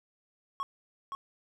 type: tone with echo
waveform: triangle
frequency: 1100 Hz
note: C#6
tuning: 14 cents flat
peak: -29 dBFS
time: 0.6-0.63 s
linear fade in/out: 0 ms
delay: 520 ms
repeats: 1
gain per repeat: -4 dB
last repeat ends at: 1.15 s
effects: none